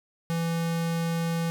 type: tone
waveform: square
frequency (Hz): 166.7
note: E3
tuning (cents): +20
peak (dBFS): -26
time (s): 0.3-1.5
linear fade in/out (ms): 0
effects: none